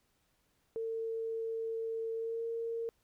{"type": "tone with pitch glide", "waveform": "sine", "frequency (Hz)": [451.5, 459.4], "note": ["A4", "A#4"], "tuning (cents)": [45, -25], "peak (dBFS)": -34, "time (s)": [0.76, 2.89], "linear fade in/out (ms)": 0, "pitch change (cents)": 30, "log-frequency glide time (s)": [2.15, 2.44], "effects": ["pink hiss -75 dBFS RMS until 3.03 s"]}